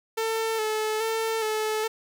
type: tone with vibrato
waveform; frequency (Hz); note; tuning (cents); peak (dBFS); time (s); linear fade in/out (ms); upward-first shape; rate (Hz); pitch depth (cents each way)
sawtooth; 440; A4; 0; -21; 0.17-1.88; 10; square; 1.2; 29
effects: none